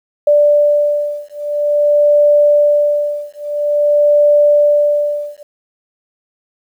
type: beating tone pair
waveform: sine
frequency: 587.3 / 587.79 Hz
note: D5 / D5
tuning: 0 / +1 cents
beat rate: 0.49 Hz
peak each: -12 dBFS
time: 0.27-5.43 s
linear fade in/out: 5 ms
effects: 8-bit